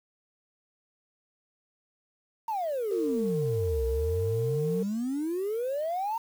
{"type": "exponential two-way sweep", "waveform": "sine", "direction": "down then up", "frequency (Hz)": [932.3, 61.74, 932.3], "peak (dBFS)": -27, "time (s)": [2.48, 6.18], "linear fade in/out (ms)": 5, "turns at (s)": 3.85}
{"type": "tone", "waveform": "sine", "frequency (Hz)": 454.1, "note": "A#4", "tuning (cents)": -45, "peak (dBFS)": -27, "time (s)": [2.91, 4.83], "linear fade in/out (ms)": 5}
{"effects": ["tanh soft clip ceiling -18 dBFS", "8-bit"]}